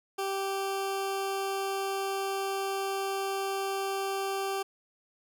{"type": "tone", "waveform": "20% pulse", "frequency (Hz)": 390, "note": "G4", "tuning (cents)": -9, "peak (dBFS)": -25, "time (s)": [0.18, 4.63], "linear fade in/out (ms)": 10, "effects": []}